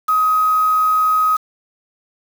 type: tone with quantisation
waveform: sine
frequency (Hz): 1262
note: D#6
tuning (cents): +24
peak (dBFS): -12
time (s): 0.08-1.37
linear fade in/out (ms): 10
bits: 5
effects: none